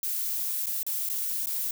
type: noise with dropouts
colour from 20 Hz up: violet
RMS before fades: -30 dBFS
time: 0.03-1.71 s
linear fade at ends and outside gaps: 2 ms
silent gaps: 0.66-0.667 / 0.831-0.865 / 1.09-1.098 / 1.459-1.469 s
effects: none